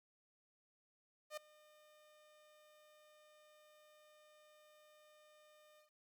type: tone with ADSR envelope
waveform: sawtooth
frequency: 607 Hz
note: D#5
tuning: 43 cents flat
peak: -38 dBFS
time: 1.3-5.91 s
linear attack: 71 ms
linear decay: 6 ms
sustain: -23 dB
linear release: 120 ms
effects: 13-bit